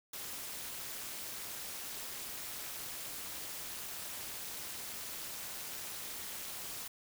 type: noise with amplitude modulation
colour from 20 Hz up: white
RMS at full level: -40 dBFS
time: 0.13-6.88 s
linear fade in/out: 5 ms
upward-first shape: sine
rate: 263 Hz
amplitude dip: 75%
effects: none